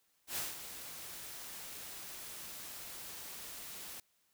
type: noise with ADSR envelope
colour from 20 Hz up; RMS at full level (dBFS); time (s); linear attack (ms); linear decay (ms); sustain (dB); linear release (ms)
white; -37; 0.27-4; 97; 180; -10; 3
effects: white hiss -75 dBFS RMS until 4.33 s